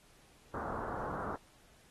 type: low-pass noise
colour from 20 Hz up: white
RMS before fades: -40 dBFS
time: 0.54-1.36 s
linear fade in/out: 2 ms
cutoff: 1400 Hz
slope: 48 dB/octave
effects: pink hiss -64 dBFS RMS until 1.9 s + AAC 32 kbps